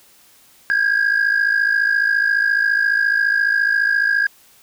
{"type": "tone pair together", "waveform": "sine", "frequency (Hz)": [1601, 1655.5], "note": ["G6", "G#6"], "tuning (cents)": [36, -6], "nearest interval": "minor second", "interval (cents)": 58, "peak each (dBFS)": -15, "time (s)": [0.7, 4.27], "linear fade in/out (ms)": 0, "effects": ["tanh soft clip ceiling -11 dBFS", "white hiss -51 dBFS RMS until 4.62 s"]}